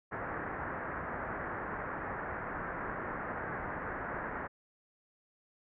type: low-pass noise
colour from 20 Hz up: white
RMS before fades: -39 dBFS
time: 0.11-4.48 s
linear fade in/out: 20 ms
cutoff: 1800 Hz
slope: 48 dB/octave
effects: none